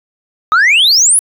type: exponential sweep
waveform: sine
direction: up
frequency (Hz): 1222 to 10940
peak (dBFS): -3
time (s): 0.52-1.19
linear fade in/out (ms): 0
effects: tanh soft clip ceiling -5 dBFS